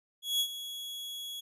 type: tone with ADSR envelope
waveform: 40% pulse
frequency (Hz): 3347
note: G#7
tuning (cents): +13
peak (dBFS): -24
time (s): 0.22-1.41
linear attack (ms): 180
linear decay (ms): 72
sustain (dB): -13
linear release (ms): 15
effects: none